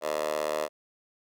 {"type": "tone with high-pass filter", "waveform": "10% pulse", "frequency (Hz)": 76.5, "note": "D#2", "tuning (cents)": -29, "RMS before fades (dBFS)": -30, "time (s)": [0.01, 0.69], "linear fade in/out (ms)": 50, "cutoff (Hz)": 620, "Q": 5.2, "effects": []}